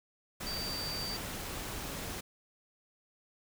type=tone in noise; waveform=sine; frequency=4643 Hz; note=D8; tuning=21 cents flat; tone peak=-37 dBFS; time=0.46-1.17 s; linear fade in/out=10 ms; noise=pink; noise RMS=-40 dBFS; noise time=0.4-2.21 s; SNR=0 dB; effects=none